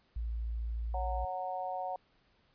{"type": "tone", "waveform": "sine", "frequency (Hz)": 56.8, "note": "A#1", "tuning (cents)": -44, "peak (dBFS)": -33, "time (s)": [0.16, 1.25], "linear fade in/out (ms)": 5}
{"type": "harmonic tone", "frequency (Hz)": 184.4, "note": "F#3", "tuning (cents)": -6, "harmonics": [3, 4, 5], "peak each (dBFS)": [-41, -36, -42], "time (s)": [0.94, 1.96], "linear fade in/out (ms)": 2}
{"effects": ["pink hiss -70 dBFS RMS until 2.54 s", "resampled to 11025 Hz"]}